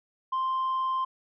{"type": "tone", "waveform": "sine", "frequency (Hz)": 1046.5, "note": "C6", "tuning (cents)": 0, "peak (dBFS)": -23, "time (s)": [0.32, 1.05], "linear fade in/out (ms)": 10, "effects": ["tanh soft clip ceiling -24 dBFS"]}